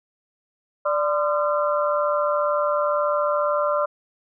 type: tone cluster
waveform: sine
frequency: 589 / 1028 / 1207 / 1361 Hz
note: D5 / C6 / D6 / F6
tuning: +5 / -31 / +47 / -45 cents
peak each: -21 / -27 / -27 / -27 dBFS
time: 0.85-3.86 s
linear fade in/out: 10 ms
effects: none